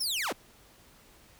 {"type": "linear sweep", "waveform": "sawtooth", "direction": "down", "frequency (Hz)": [5590, 122.8], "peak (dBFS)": -26, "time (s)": [0, 0.33], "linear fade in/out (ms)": 10, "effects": ["pink hiss -58 dBFS RMS until 1.39 s"]}